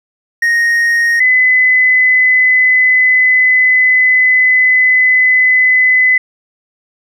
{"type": "tone pair in turn", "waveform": ["triangle", "sine"], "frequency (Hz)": [1864.7, 2016], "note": ["A#6", "B6"], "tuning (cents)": [0, 35], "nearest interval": "minor second", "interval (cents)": 135, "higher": "second", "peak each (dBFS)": [-7, -6], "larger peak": "second", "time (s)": [[0.42, 1.2], [1.2, 6.18]], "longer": "second", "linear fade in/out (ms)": 5, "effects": []}